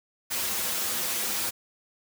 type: noise with comb filter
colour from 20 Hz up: white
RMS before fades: -29 dBFS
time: 0.3-1.51 s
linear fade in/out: 20 ms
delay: 6.9 ms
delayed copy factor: -0.95
effects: high-pass 100 Hz 12 dB/octave